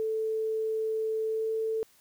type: tone with pitch glide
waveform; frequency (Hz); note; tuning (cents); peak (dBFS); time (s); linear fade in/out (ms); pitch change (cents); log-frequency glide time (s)
sine; 440 to 443.1; A4 to A4; 0 to +12; -27; 0-1.83; 0; +12; 1.26-1.49
effects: white hiss -62 dBFS RMS until 2 s